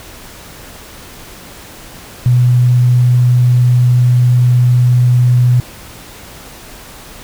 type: tone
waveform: sine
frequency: 123.5 Hz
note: B2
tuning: in tune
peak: -6 dBFS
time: 2.26-5.6 s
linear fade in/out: 0 ms
effects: pink hiss -34 dBFS RMS until 7.23 s